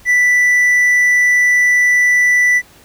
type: tone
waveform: triangle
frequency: 1975 Hz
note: B6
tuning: in tune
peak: -7 dBFS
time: 0.05-2.62 s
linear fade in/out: 50 ms
effects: pink hiss -45 dBFS RMS until 2.84 s